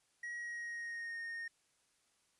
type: tone with pitch glide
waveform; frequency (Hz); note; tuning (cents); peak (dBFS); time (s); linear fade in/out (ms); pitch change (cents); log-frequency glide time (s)
triangle; 1905 to 1845.4; A#6 to A#6; +37 to -18; -39; 0.23-1.48; 5; -55; 0.36-1.19
effects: white hiss -75 dBFS RMS until 2.39 s + resampled to 24000 Hz